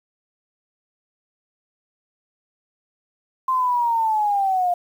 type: linear sweep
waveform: sine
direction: down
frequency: 1049 to 698.5 Hz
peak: -17 dBFS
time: 3.48-4.74 s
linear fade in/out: 5 ms
effects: 8-bit